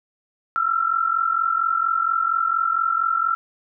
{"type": "tone pair together", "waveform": "sine", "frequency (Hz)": [1324, 1368.3], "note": ["E6", "F6"], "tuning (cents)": [7, -36], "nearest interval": "minor second", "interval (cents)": 57, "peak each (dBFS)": -21, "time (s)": [0.56, 3.35], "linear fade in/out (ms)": 0, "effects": []}